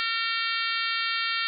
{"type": "harmonic tone", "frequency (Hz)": 456.5, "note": "A#4", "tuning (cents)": -36, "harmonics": [3, 4, 5, 6, 7, 8, 9, 10], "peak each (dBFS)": [-31, -32, -33, -34, -34, -35, -36, -36], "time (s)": [0, 1.47], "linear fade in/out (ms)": 0, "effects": []}